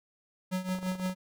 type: tone with tremolo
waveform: square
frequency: 185 Hz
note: F#3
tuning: in tune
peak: -28 dBFS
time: 0.51-1.15 s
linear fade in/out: 20 ms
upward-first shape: triangle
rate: 5.9 Hz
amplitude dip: 85%
type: clicks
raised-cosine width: 1 ms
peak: -32 dBFS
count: 10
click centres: 0.69 / 0.751 / 0.787 / 0.829 / 0.865 / 0.918 / 0.953 / 0.998 / 1.06 / 1.096 s
effects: none